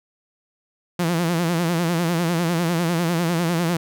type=tone with vibrato; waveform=sawtooth; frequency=169.7 Hz; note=F3; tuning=49 cents flat; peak=-15 dBFS; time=0.99-3.77 s; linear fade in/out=5 ms; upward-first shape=sine; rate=10 Hz; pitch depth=91 cents each way; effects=none